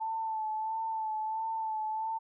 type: tone with vibrato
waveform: sine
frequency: 880 Hz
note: A5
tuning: in tune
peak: -31 dBFS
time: 0-2.19 s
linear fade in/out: 20 ms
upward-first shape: sine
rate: 1.5 Hz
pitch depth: 30 cents each way
effects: none